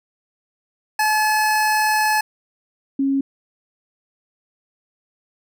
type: tone pair in turn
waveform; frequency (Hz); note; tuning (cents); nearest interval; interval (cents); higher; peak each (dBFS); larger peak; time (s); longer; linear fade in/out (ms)
25% pulse / sine; 858 / 273.4; A5 / C#4; -44 / -24; octave + minor sixth; 1980; first; -12 / -16; first; 0.99-2.21 / 2.99-3.21; first; 5
effects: none